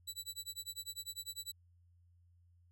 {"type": "tone with tremolo", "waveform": "20% pulse", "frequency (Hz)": 3951, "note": "B7", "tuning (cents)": 0, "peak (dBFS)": -34, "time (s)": [0.07, 1.52], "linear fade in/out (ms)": 10, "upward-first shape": "sine", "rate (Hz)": 10, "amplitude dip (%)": 100, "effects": ["added 87 Hz sine -64 dBFS peak until 2.71 s"]}